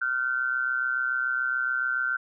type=tone pair together; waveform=sine; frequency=1396.9 / 1523.9 Hz; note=F6 / G6; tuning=0 / -49 cents; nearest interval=major second; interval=151 cents; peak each=-27 dBFS; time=0.01-2.17 s; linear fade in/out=10 ms; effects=none